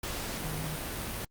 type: tone in noise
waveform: sine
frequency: 155.6 Hz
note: D#3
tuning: in tune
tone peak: -35 dBFS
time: 0.44-0.76 s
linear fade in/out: 5 ms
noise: pink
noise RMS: -36 dBFS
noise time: 0.03-1.25 s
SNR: -2 dB
effects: Opus 48 kbps